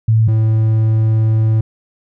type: tone pair in turn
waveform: sine / triangle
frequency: 111.2 / 110.3 Hz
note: A2 / A2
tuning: +19 / +5 cents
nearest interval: unison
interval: 14 cents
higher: first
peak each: -8 dBFS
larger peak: neither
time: 0.08-0.28 / 0.28-1.61 s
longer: second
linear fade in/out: 5 ms
effects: none